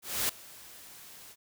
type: noise with ADSR envelope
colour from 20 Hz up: white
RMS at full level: -28 dBFS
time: 0.02-1.36 s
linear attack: 270 ms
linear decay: 5 ms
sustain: -22 dB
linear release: 48 ms
effects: none